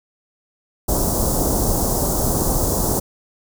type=band-stop noise; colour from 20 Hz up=pink; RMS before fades=-19 dBFS; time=0.88-3 s; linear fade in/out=10 ms; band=940 to 6100 Hz; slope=24 dB/octave; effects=none